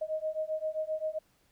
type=beating tone pair; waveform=sine; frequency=622 / 629.6 Hz; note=D#5 / D#5; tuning=-1 / +20 cents; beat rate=7.6 Hz; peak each=-34 / -34 dBFS; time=0.01-1.19 s; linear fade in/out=10 ms; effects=pink hiss -69 dBFS RMS until 1.51 s